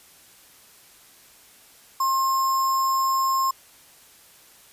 sine tone with sample-and-hold, 1065 Hz, C6, 30 cents sharp, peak -19 dBFS, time 2-3.51 s, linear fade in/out 5 ms, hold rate 6300 Hz, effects white hiss -52 dBFS RMS until 4.72 s + resampled to 32000 Hz

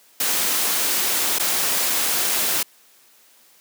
white noise with dropouts, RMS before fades -21 dBFS, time 0.2-2.63 s, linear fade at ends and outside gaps 5 ms, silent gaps 1.386-1.396 s, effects white hiss -54 dBFS RMS until 3.6 s + high-pass 200 Hz 12 dB/octave

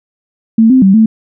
sine tone with pitch steps, 224.2 / 259.5 / 192.9 / 221 Hz, A3 / C4 / G3 / A3, +33 / -14 / -28 / +8 cents, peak -3 dBFS, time 0.58-1.06 s, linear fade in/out 5 ms, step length 120 ms, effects none

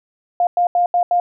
sine tone bursts at uneven times, 705 Hz, F5, 16 cents sharp, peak -12 dBFS, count 5, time 0.4-0.47 / 0.57-0.67 / 0.75-0.86 / 0.94-1.03 / 1.11-1.2 s, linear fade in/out 2 ms, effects none

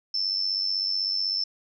sine tone with amplitude modulation, 5310 Hz, E8, 12 cents sharp, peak -21 dBFS, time 0.14-1.44 s, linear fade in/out 5 ms, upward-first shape sine, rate 96 Hz, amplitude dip 65%, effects none

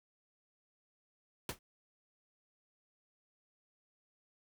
pink noise with exponential decay, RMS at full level -34 dBFS, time 1.49-1.59 s, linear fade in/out 2 ms, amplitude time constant 21 ms, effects none

